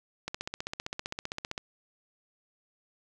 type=click train; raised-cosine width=0.2 ms; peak=-17 dBFS; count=21; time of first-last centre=0.28-1.579 s; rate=15.4 Hz; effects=none